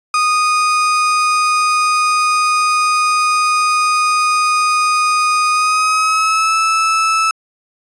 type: tone with pitch glide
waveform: 35% pulse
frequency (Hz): 1237 to 1310.6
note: D#6 to E6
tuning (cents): -10 to -10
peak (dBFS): -10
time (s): 0.14-7.31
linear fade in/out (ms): 2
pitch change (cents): +100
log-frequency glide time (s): 5.52-6.56
effects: resampled to 22050 Hz